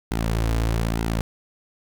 sawtooth tone with flanger, 56.1 Hz, A1, 34 cents sharp, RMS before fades -23 dBFS, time 0.11-1.21 s, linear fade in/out 0 ms, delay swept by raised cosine 1.7 to 5.4 ms, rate 1.1 Hz, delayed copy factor -0.55, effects none

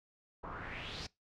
pink noise with low-pass filter sweep, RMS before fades -44 dBFS, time 0.43-1.07 s, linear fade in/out 10 ms, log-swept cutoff 1000 to 5300 Hz, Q 3.6, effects noise-tail reverb RT60 0.2 s tail -22 dB re dry

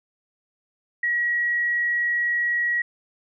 sine tone, 1912 Hz, A#6, 43 cents sharp, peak -20 dBFS, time 1.03-2.82 s, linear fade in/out 5 ms, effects none

